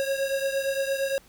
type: beating tone pair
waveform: square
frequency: 543 / 551.7 Hz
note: C#5 / C#5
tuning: -36 / -8 cents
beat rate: 8.7 Hz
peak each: -27 / -31 dBFS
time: 0-1.18 s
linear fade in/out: 0 ms
effects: pink hiss -56 dBFS RMS until 1.28 s